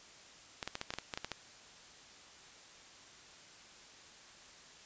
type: clicks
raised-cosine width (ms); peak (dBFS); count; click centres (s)
0.2; -20; 11; 0.628 / 0.676 / 0.754 / 0.814 / 0.905 / 0.938 / 0.986 / 1.138 / 1.175 / 1.246 / 1.317
effects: white hiss -56 dBFS RMS until 4.85 s + resampled to 16000 Hz